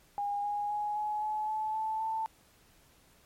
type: tone with pitch steps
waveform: sine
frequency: 814 / 823.9 / 834 / 844.2 / 854.5 / 864.9 / 875.5 / 886.1 Hz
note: G#5 / G#5 / G#5 / G#5 / G#5 / A5 / A5 / A5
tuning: -35 / -14 / +7 / +28 / +49 / -30 / -9 / +12 cents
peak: -30 dBFS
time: 0.18-2.26 s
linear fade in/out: 0 ms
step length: 260 ms
effects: pink hiss -63 dBFS RMS until 3.25 s + MP3 64 kbps